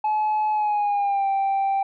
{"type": "tone with pitch glide", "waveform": "sine", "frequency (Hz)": [855, 784], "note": ["A5", "G5"], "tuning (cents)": [-50, 0], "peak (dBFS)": -17, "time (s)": [0.04, 1.83], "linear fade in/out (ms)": 5, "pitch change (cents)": -150, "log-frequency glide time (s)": [0.52, 1.28], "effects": ["tanh soft clip ceiling -18 dBFS"]}